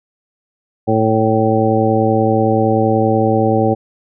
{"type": "harmonic tone", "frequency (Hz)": 110.5, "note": "A2", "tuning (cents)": 8, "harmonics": [1, 2, 3, 4, 5, 7], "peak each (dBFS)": [-18, -18, -18, -18, -18, -18], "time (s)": [0.87, 3.75], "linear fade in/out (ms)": 20, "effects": []}